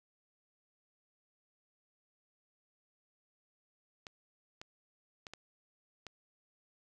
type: clicks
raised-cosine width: 0.2 ms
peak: -28 dBFS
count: 5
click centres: 4.068 / 4.615 / 5.268 / 5.336 / 6.067 s
effects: none